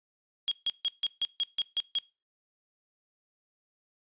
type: tone bursts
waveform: sine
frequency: 3278 Hz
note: G#7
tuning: 23 cents flat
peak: -25 dBFS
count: 9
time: 0.48-1.986 s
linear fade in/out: 0 ms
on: 34 ms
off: 150 ms
effects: noise-tail reverb RT60 0.3 s tail -22 dB re dry + resampled to 8000 Hz